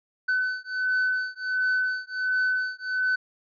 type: beating tone pair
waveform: triangle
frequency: 1509 / 1510.4 Hz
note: F#6 / F#6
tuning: +34 / +35 cents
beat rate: 1.4 Hz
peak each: -25 dBFS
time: 0.28-3.16 s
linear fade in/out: 10 ms
effects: resampled to 11025 Hz